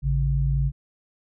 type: tone pair together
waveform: sine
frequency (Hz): 54.88 / 138.7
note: A1 / C#3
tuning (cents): -4 / +1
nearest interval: octave + major third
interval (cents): 1605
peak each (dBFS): -22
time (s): 0.02-0.72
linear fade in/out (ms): 50
effects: none